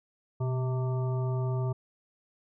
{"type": "harmonic tone with a mistuned harmonic", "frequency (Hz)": 129.6, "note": "C3", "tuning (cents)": -16, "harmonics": [1, 3, 5, 7, 9], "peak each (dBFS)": [-27, -37, -41, -44, -46], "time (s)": [0.4, 1.73], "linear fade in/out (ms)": 10, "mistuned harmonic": 1, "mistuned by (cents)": -59, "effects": []}